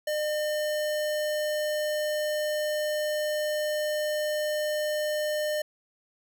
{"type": "tone", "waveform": "square", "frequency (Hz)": 605, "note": "D#5", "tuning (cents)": -49, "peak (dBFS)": -27, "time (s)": [0.07, 5.62], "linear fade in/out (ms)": 5, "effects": []}